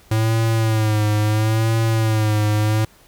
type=tone with vibrato; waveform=square; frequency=109.3 Hz; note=A2; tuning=11 cents flat; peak=-16 dBFS; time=0.11-2.85 s; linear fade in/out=5 ms; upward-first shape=sine; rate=0.74 Hz; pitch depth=59 cents each way; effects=pink hiss -51 dBFS RMS until 3.07 s